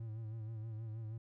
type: tone with vibrato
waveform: triangle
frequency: 110.9 Hz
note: A2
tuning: 14 cents sharp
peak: -39 dBFS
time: 0-1.18 s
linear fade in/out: 5 ms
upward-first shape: sine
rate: 6.3 Hz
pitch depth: 57 cents each way
effects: none